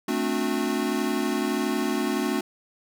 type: chord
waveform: square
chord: D dominant seventh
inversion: second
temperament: equal with one note detuned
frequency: 220 / 261.6 / 293.7 / 363 Hz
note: A3 / C4 / D4 / F#4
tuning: 0 / 0 / 0 / -33 cents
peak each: -30 dBFS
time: 0.08-2.41 s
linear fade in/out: 5 ms
effects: none